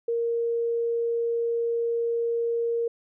sine tone, 466.2 Hz, A#4, in tune, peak -23 dBFS, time 0.08-2.88 s, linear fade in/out 5 ms, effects none

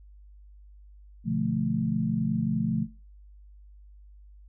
sine chord, B half-diminished seventh, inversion none, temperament equal, 123.47 / 146.83 / 174.61 / 220 Hz, B2 / D3 / F3 / A3, 0 / 0 / 0 / 0 cents, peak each -33 / -32 / -29 / -28 dBFS, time 1.24-2.87 s, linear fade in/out 50 ms, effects noise-tail reverb RT60 0.3 s tail -18 dB re dry + added 50 Hz sine -48 dBFS peak until 4.48 s

